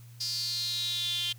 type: tone with high-pass filter sweep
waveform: sawtooth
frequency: 349.2 Hz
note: F4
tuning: in tune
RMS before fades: -32 dBFS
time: 0.2-1.33 s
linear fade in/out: 10 ms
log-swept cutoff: 4900 to 3200 Hz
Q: 9.3
effects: added 118 Hz sine -47 dBFS peak until 1.38 s + white hiss -60 dBFS RMS until 1.38 s